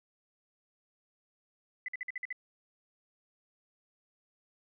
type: tone bursts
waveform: sine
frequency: 2009 Hz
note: B6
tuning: 29 cents sharp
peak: -34 dBFS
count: 7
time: 1.86-2.327 s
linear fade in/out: 2 ms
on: 23 ms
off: 51 ms
effects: none